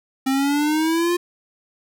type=exponential sweep; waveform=square; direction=up; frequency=263.1 to 354.5 Hz; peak=-18 dBFS; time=0.26-1.17 s; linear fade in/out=10 ms; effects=none